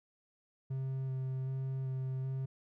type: tone with vibrato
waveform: triangle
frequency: 132 Hz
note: C3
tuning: 16 cents sharp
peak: -32 dBFS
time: 0.7-2.46 s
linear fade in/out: 10 ms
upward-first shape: square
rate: 1.3 Hz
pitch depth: 11 cents each way
effects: none